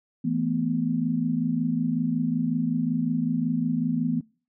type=chord; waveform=sine; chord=E suspended fourth; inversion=none; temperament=equal with one note detuned; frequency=164.81 / 221.5 / 246.9 Hz; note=E3 / A3 / B3; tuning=0 / +12 / 0 cents; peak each=-28 / -29 / -25 dBFS; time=0.24-4.21 s; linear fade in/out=10 ms; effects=noise-tail reverb RT60 0.4 s tail -25 dB re dry